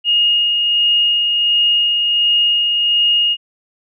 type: tone with tremolo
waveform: sine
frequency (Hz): 2856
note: F7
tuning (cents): +38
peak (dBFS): -10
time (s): 0.04-3.37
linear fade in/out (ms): 50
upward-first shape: sine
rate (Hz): 1.4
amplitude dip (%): 30
effects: none